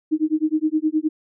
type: tone with tremolo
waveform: sine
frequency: 311.1 Hz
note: D#4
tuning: in tune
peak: -14 dBFS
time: 0.11-1.09 s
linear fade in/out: 20 ms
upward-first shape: sine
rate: 9.6 Hz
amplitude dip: 100%
effects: none